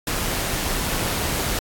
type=noise with amplitude modulation; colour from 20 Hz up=pink; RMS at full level=-23 dBFS; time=0.07-1.59 s; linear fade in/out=2 ms; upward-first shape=sine; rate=165 Hz; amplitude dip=25%; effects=AAC 64 kbps